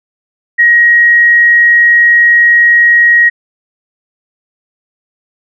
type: tone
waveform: sine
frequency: 1890 Hz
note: A#6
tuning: 23 cents sharp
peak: -3 dBFS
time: 0.58-3.3 s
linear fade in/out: 20 ms
effects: none